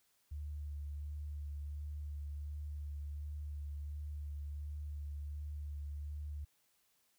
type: tone with vibrato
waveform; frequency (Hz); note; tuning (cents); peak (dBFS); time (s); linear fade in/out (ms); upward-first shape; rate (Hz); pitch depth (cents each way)
sine; 73.42; D2; 0; -40; 0.31-6.45; 10; sine; 1.4; 18
effects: white hiss -75 dBFS RMS until 7.18 s